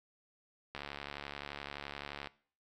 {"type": "click train", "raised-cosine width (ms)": 0.3, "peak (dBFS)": -25, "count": 110, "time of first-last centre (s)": [0.75, 2.272], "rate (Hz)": 71.6, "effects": ["noise-tail reverb RT60 0.5 s tail -21 dB re dry"]}